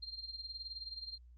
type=tone with tremolo; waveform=sine; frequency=4186 Hz; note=C8; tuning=in tune; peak=-40 dBFS; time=0.02-1.18 s; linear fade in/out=10 ms; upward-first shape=sine; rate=19 Hz; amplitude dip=75%; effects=added 60 Hz sine -55 dBFS peak until 1.37 s + Opus 24 kbps